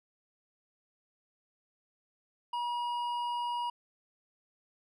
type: tone with hard clipping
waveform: sine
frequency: 960 Hz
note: B5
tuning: 49 cents flat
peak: -33 dBFS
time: 2.53-3.7 s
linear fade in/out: 5 ms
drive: 7 dB
effects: none